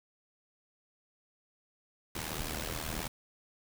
pink noise with amplitude modulation, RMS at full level -34 dBFS, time 2.15-3.08 s, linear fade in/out 5 ms, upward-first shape sine, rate 78.7 Hz, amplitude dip 80%, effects none

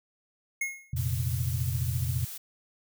square tone with exponential decay, 2162 Hz, C#7, 44 cents flat, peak -26 dBFS, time 0.61-0.94 s, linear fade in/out 5 ms, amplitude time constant 70 ms
sine chord, F suspended fourth, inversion none, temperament just, 87.31 / 116.41 / 130.96 Hz, F2 / Bb2 / C3, 0 / -2 / +2 cents, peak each -31 dBFS, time 0.93-2.25 s, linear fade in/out 5 ms
blue noise, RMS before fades -40 dBFS, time 0.96-2.38 s, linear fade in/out 10 ms
effects none

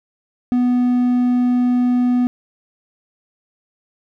triangle tone, 246.9 Hz, B3, in tune, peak -11 dBFS, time 0.52-2.27 s, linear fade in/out 0 ms, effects none

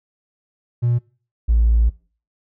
triangle tone pair in turn, 120 / 56.63 Hz, B2 / A#1, -49 / -49 cents, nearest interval octave + minor second, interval 1300 cents, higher first, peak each -12 / -8 dBFS, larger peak second, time 0.82-0.99 / 1.48-1.9 s, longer second, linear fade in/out 20 ms, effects noise-tail reverb RT60 0.4 s tail -24 dB re dry + tanh soft clip ceiling -9 dBFS

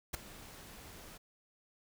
pink noise with ADSR envelope, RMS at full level -33 dBFS, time 0.13-1.18 s, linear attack 15 ms, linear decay 7 ms, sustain -19 dB, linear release 12 ms, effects none

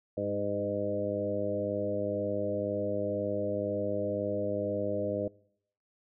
harmonic tone with a mistuned harmonic, 102 Hz, G#2, 31 cents flat, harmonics 1 / 2 / 3 / 4 / 5 / 6, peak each -40 / -39 / -38 / -40 / -34 / -34 dBFS, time 0.17-5.28 s, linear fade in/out 5 ms, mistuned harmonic 3, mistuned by +18 cents, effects noise-tail reverb RT60 0.7 s tail -23 dB re dry

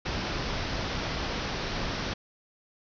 pink low-pass noise, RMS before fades -32 dBFS, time 0.05-2.14 s, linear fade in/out 10 ms, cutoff 5800 Hz, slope 96 dB/octave, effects none

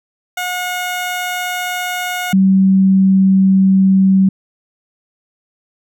15% pulse / sine tone pair in turn, 723 / 191.5 Hz, F#5 / G3, -40 / -40 cents, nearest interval octave + major seventh, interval 2300 cents, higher first, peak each -12 / -7 dBFS, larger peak second, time 0.37-2.33 / 2.33-4.29 s, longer neither, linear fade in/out 5 ms, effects none

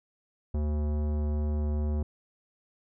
sine tone with tanh clipping, 74.8 Hz, D2, 32 cents sharp, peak -28 dBFS, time 0.54-2.03 s, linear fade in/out 5 ms, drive 17 dB, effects none

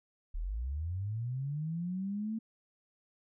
sine linear sweep, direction up, 34.65 to 225.7 Hz, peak -33 dBFS, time 0.34-2.39 s, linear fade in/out 10 ms, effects none

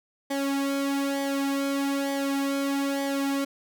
sawtooth tone with flanger, 277.2 Hz, C#4, in tune, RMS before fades -27 dBFS, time 0.3-3.45 s, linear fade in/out 10 ms, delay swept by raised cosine 0.74 to 2.54 ms, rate 1.1 Hz, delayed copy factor -0.75, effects none

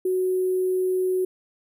sine tone with sample-and-hold, 370.4 Hz, F#4, 2 cents sharp, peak -20 dBFS, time 0.05-1.25 s, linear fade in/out 5 ms, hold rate 11025 Hz, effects none

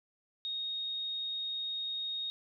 sine tone, 3729 Hz, A#7, in tune, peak -34 dBFS, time 0.45-2.3 s, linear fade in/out 0 ms, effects none

